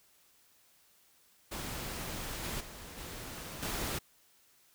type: noise with level steps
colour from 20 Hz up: pink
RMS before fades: -40 / -38 / -48 / -44 / -36 dBFS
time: 1.51-3.99 s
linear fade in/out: 10 ms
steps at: 2.43 / 2.6 / 2.97 / 3.62 s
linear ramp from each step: 10 ms
effects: white hiss -66 dBFS RMS until 4.74 s